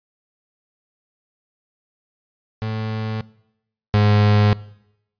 35% pulse tone pair in turn, 109.6 / 104.23 Hz, A2 / G#2, -6 / +7 cents, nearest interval minor second, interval 87 cents, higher first, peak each -21 / -11 dBFS, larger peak second, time 2.62-3.21 / 3.94-4.53 s, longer neither, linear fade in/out 0 ms, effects noise-tail reverb RT60 0.8 s tail -21 dB re dry + resampled to 11025 Hz

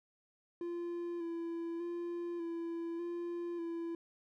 triangle tone with vibrato, 340.4 Hz, F4, 44 cents flat, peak -35 dBFS, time 0.61-3.95 s, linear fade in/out 2 ms, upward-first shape square, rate 0.84 Hz, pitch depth 24 cents each way, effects none

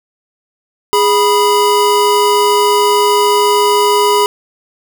square tone pair together, 413.3 / 982.2 Hz, G#4 / B5, -8 / -10 cents, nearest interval octave + minor third, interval 1498 cents, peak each -12 dBFS, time 0.93-4.26 s, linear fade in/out 0 ms, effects none

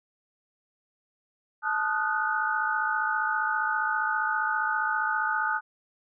sine tone cluster, 872 / 1241 / 1454 / 1509 Hz, A5 / D#6 / F#6 / F#6, -16 / -5 / -31 / +34 cents, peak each -30 dBFS, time 1.62-5.61 s, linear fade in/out 50 ms, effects none

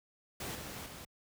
pink noise with level steps, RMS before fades -40 / -44 / -48 dBFS, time 0.4-1.05 s, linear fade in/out 5 ms, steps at 0.55 / 0.86 s, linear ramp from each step 2 ms, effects high-pass 60 Hz 12 dB/octave

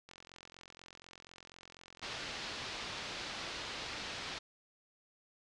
click train, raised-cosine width 0.2 ms, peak -35 dBFS, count 122, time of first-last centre 0.09-2.834 s, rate 44.1 Hz
white low-pass noise, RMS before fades -43 dBFS, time 2.02-4.39 s, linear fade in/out 10 ms, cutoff 4800 Hz, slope 24 dB/octave
effects resampled to 24000 Hz

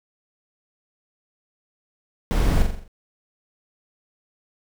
brown noise with echo, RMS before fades -19 dBFS, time 2.31-2.62 s, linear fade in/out 0 ms, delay 43 ms, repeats 6, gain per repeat -5 dB, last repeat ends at 2.878 s, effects none

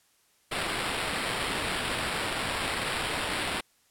blue noise with sample-and-hold, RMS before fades -31 dBFS, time 0.51-3.61 s, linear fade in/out 10 ms, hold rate 6300 Hz, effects white hiss -66 dBFS RMS until 3.9 s + low-pass 12000 Hz 12 dB/octave

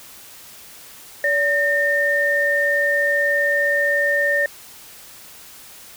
sine tone pair together, 573 / 1819.2 Hz, D5 / A#6, -43 / -43 cents, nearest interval octave + minor sixth, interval 2000 cents, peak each -21 / -17 dBFS, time 1.24-4.46 s, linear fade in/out 2 ms, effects white hiss -42 dBFS RMS until 5.96 s

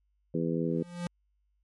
harmonic tone, 83 Hz, E2, 12 cents sharp, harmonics 2 / 3 / 4 / 5 / 6, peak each -31 / -33 / -34 / -35 / -36 dBFS, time 0.34-0.83 s, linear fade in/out 5 ms
square tone with exponential growth, 174.61 Hz, F3, in tune, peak -30 dBFS, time 0.63-1.07 s, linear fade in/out 2 ms, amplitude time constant 94 ms
effects added 50 Hz sine -70 dBFS peak until 1.63 s + MP3 48 kbps

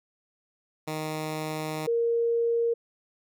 10% pulse / sine tone pair in turn, 155.56 / 466.2 Hz, D#3 / A#4, 0 / 0 cents, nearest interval octave + perfect fifth, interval 1900 cents, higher second, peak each -22 dBFS, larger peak neither, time 0.87-1.87 / 1.87-2.74 s, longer first, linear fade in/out 10 ms, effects none

